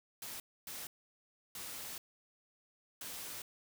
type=noise bursts at uneven times; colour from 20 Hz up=white; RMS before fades=-45 dBFS; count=4; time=0.22-0.4 / 0.67-0.87 / 1.55-1.98 / 3.01-3.42 s; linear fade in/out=2 ms; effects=none